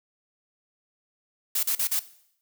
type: noise bursts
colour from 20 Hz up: blue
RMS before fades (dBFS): -25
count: 4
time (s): 1.55-1.994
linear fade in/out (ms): 5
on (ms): 81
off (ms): 40
effects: noise-tail reverb RT60 0.7 s tail -17 dB re dry